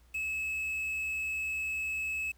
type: tone with quantisation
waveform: triangle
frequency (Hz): 2590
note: E7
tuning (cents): -31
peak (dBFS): -30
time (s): 0.14-2.32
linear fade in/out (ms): 10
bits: 8
effects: added 60 Hz sine -59 dBFS peak until 2.37 s + pink hiss -68 dBFS RMS until 2.37 s